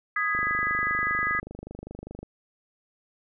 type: chord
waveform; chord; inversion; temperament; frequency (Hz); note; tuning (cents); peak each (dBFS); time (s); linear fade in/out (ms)
sine; G# minor; second; just; 1245.9 / 1661.2 / 1993.5; D#6 / G#6 / B6; +2 / 0 / +16; -28; 0.16-1.4; 5
type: click train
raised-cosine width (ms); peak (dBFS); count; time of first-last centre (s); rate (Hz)
2; -25; 48; 0.35-2.23; 25
effects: none